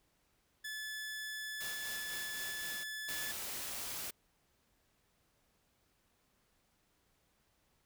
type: tone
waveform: sawtooth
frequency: 1728 Hz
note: A6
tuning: 32 cents flat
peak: -37 dBFS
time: 0.64-3.32 s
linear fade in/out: 10 ms
type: noise with tremolo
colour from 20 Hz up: white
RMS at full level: -44 dBFS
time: 1.6-2.84 s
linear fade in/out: 10 ms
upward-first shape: sine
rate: 3.9 Hz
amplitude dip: 35%
type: noise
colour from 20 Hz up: white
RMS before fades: -42 dBFS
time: 3.08-4.11 s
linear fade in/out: 10 ms
effects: pink hiss -75 dBFS RMS until 7.85 s